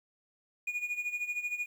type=tone with tremolo; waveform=triangle; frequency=2448 Hz; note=D#7; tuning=29 cents flat; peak=-28 dBFS; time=0.67-1.66 s; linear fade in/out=5 ms; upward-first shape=sine; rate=13 Hz; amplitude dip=75%; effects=10-bit